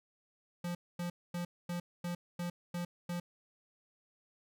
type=tone bursts; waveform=square; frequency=174.61 Hz; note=F3; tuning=in tune; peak=-36 dBFS; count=8; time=0.64-3.2 s; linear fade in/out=5 ms; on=110 ms; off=240 ms; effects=none